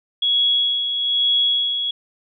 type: tone with tremolo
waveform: sine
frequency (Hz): 3342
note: G#7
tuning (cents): +10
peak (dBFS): -14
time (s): 0.22-1.91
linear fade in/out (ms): 5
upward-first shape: sine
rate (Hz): 1.1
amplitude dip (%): 50
effects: none